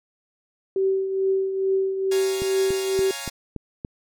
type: tone with tremolo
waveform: sine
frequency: 384.7 Hz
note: G4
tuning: 33 cents flat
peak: -17 dBFS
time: 0.76-3.11 s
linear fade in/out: 2 ms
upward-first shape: triangle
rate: 2.3 Hz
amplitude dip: 60%
type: chord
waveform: 5% pulse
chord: Bb minor seventh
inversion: first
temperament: equal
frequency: 554.4 / 698.5 / 830.6 / 932.3 Hz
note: Db5 / F5 / Ab5 / Bb5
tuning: 0 / 0 / 0 / 0 cents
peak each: -26 / -25 / -24 / -25 dBFS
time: 2.11-3.3 s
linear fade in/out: 10 ms
type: click train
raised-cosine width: 3 ms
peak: -18 dBFS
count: 6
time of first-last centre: 2.42-3.849 s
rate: 3.5 Hz
effects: none